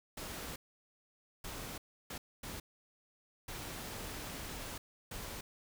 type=noise bursts at uneven times; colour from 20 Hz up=pink; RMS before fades=-44 dBFS; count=6; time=0.17-0.56 / 1.44-1.78 / 2.1-2.18 / 2.43-2.6 / 3.48-4.78 / 5.11-5.41 s; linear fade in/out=5 ms; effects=none